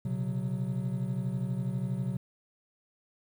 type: chord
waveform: triangle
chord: B suspended second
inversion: none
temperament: equal with one note detuned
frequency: 123.47 / 135.74 / 185 Hz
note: B2 / C#3 / F#3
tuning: 0 / -36 / 0 cents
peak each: -32 dBFS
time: 0.05-2.17 s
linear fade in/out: 5 ms
effects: 10-bit